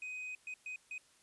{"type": "tone bursts at uneven times", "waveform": "triangle", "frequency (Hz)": 2507, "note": "D#7", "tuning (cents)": 12, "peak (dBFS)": -39, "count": 4, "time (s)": [[0.02, 0.35], [0.47, 0.54], [0.66, 0.76], [0.91, 0.98]], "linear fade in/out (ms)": 2, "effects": ["white hiss -67 dBFS RMS until 1.22 s", "resampled to 24000 Hz"]}